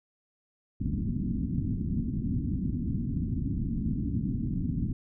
white low-pass noise, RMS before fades -30 dBFS, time 0.8-4.93 s, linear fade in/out 5 ms, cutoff 270 Hz, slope 48 dB/octave, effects none

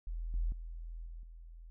sine tone with level steps, 41.45 Hz, E1, 10 cents sharp, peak -36 / -30 / -41 / -43 / -48 dBFS, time 0.07-1.7 s, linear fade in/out 0 ms, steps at 0.34 / 0.52 / 1.06 / 1.23 s, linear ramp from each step 2 ms, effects none

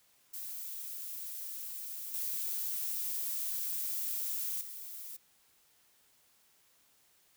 violet noise with level steps, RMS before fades -42 / -36 / -45 dBFS, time 0.33-5.17 s, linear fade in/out 10 ms, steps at 2.14 / 4.61 s, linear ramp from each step 2 ms, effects white hiss -68 dBFS RMS until 7.36 s

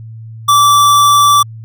square tone, 1162 Hz, D6, 19 cents flat, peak -6 dBFS, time 0.48-1.43 s, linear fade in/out 10 ms, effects added 112 Hz sine -27 dBFS peak until 1.64 s

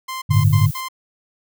sawtooth tone bursts, 1044 Hz, C6, 4 cents flat, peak -22 dBFS, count 4, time 0.08-0.886 s, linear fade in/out 10 ms, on 140 ms, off 82 ms
sine chord, G suspended second, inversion none, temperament equal with one note detuned, 98.57 / 110 / 146.83 Hz, G2 / A2 / D3, +10 / 0 / 0 cents, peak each -16 dBFS, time 0.29-0.71 s, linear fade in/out 20 ms
violet noise, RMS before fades -34 dBFS, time 0.33-0.81 s, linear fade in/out 5 ms
effects none

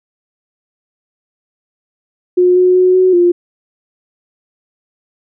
sine tone with pitch steps, 360.3 / 364.7 / 366.9 / 370.9 / 350.6 Hz, F#4 / F#4 / F#4 / F#4 / F4, -46 / -25 / -15 / +4 / +7 cents, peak -6 dBFS, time 2.37-3.32 s, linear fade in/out 10 ms, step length 190 ms, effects none

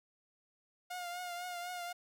sawtooth tone with vibrato, 710 Hz, F5, 28 cents sharp, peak -36 dBFS, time 0.9-1.93 s, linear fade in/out 10 ms, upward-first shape triangle, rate 4 Hz, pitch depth 46 cents each way, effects none

